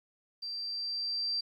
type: tone with level ramp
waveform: sine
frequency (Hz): 4699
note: D8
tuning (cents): 0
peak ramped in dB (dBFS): -36 to -29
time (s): 0.42-1.41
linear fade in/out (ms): 10
effects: 11-bit